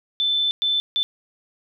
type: tone bursts at uneven times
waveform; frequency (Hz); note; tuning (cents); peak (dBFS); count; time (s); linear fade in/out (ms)
sine; 3526; A7; +3; -18; 3; 0.2-0.51 / 0.62-0.8 / 0.96-1.03; 0
effects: none